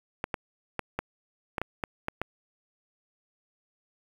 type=clicks; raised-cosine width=0.5 ms; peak=-14 dBFS; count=9; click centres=0.241 / 0.342 / 0.793 / 0.99 / 1.582 / 1.616 / 1.838 / 2.084 / 2.216 s; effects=7-bit